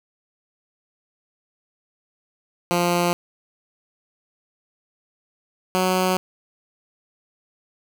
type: tone pair in turn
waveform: 10% pulse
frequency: 174.61 / 184.99 Hz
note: F3 / F#3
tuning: 0 / 0 cents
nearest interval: minor second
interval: 100 cents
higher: second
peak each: -10 dBFS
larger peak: neither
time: 2.71-3.13 / 5.75-6.17 s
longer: neither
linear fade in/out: 0 ms
effects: 7-bit